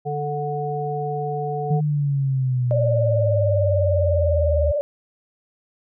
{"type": "harmonic tone", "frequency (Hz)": 146.83, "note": "D3", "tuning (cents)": 0, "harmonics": [1, 3, 5], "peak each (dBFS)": [-27, -27, -27], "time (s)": [0.05, 1.81], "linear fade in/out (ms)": 20}
{"type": "exponential sweep", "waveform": "sine", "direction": "down", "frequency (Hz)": [155.56, 75], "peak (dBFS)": -18, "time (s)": [1.7, 4.72], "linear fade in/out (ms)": 10}
{"type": "tone with vibrato", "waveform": "sine", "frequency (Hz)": 584, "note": "D5", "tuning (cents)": -10, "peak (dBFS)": -19, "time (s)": [2.71, 4.81], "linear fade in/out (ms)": 0, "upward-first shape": "sine", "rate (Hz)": 20, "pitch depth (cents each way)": 69}
{"effects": []}